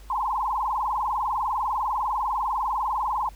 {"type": "tone with vibrato", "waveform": "sine", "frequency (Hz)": 945, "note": "A#5", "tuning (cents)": 23, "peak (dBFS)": -23, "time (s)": [0.1, 3.29], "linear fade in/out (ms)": 2, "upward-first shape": "sine", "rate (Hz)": 20, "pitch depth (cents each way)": 240, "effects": ["added 50 Hz sine -43 dBFS peak until 3.35 s", "pink hiss -54 dBFS RMS until 3.35 s"]}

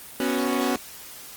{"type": "chord", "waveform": "sawtooth", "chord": "B suspended second", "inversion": "none", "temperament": "equal", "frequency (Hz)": [246.9, 277.2, 370], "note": ["B3", "C#4", "F#4"], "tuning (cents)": [0, 0, 0], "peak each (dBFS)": [-22, -22, -24], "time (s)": [0.2, 0.76], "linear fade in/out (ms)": 2, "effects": ["white hiss -42 dBFS RMS until 1.36 s", "Opus 24 kbps"]}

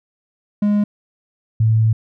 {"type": "tone pair in turn", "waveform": ["triangle", "sine"], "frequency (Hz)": [206.7, 110.96], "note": ["G#3", "A2"], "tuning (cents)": [-8, 15], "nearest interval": "major seventh", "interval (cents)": 1077, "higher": "first", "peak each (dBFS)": -11, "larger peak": "neither", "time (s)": [[0.62, 0.84], [1.6, 1.93]], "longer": "second", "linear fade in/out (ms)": 5, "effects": []}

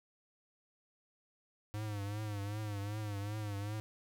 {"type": "tone with vibrato", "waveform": "square", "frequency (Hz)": 103.83, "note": "G#2", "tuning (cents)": 0, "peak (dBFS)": -38, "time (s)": [1.74, 3.8], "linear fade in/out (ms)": 0, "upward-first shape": "triangle", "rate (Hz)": 2.6, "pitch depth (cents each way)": 84, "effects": []}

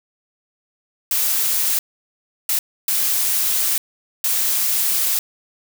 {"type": "noise bursts at uneven times", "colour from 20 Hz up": "blue", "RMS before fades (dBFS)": -19, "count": 4, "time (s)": [[1.11, 1.79], [2.49, 2.59], [2.88, 3.78], [4.24, 5.19]], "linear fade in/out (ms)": 2, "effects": []}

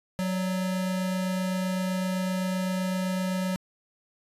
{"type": "tone pair together", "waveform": "square", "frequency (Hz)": [185, 582.8], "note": ["F#3", "D5"], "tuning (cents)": [0, -13], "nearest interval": "octave + minor sixth", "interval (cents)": 1987, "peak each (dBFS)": [-27, -39], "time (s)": [0.19, 3.56], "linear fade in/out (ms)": 0, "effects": ["resampled to 32000 Hz"]}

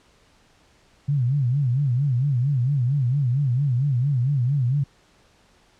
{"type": "tone with vibrato", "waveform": "sine", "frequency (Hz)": 132.3, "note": "C3", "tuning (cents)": 20, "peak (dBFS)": -18, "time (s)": [1.08, 4.84], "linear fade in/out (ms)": 10, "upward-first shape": "sine", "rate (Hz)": 4.4, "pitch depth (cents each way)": 180, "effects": ["pink hiss -58 dBFS RMS until 5.79 s", "low-pass 7000 Hz 12 dB/octave"]}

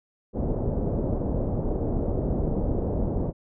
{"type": "low-pass noise", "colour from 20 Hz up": "pink", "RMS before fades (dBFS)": -26, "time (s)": [0.33, 3.33], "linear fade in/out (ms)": 50, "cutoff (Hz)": 610, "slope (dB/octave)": 24, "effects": []}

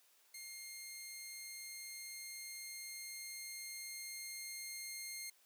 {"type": "tone with level ramp", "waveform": "10% pulse", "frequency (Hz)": 2124, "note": "C7", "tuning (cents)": 25, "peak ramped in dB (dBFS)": [-39, -35], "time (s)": [0.34, 5.3], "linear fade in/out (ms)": 5, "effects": ["white hiss -70 dBFS RMS until 5.45 s", "high-pass 400 Hz 12 dB/octave"]}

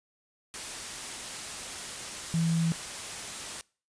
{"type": "tone in noise", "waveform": "sine", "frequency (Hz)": 165.3, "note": "E3", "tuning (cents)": 5, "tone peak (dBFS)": -24, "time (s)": [2.34, 2.72], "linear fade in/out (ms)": 0, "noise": "white", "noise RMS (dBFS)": -38, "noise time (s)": [0.54, 3.61], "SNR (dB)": 11, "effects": ["noise-tail reverb RT60 0.4 s tail -24 dB re dry", "resampled to 22050 Hz"]}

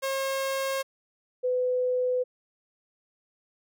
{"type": "tone pair in turn", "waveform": ["sawtooth", "sine"], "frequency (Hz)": [539, 502], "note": ["C#5", "B4"], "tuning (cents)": [-49, 28], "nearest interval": "minor second", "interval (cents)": 123, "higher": "first", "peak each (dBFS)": -23, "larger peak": "neither", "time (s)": [[0.02, 0.83], [1.43, 2.24]], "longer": "neither", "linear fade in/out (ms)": 20, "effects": []}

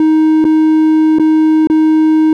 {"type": "tone with dropouts", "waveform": "triangle", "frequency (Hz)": 313.5, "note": "D#4", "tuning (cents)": 13, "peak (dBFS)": -4, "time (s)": [0, 2.33], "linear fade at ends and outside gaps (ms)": 2, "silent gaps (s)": [[0.443, 0.45], [1.186, 1.196], [1.672, 1.699]], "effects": []}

